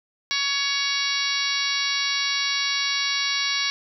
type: harmonic tone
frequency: 560 Hz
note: C#5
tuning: 18 cents sharp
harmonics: 2 / 3 / 4 / 5 / 6 / 7 / 8 / 9 / 10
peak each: -34 / -32 / -28 / -33 / -33 / -28 / -29 / -34 / -30 dBFS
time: 0.31-3.7 s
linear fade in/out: 0 ms
effects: none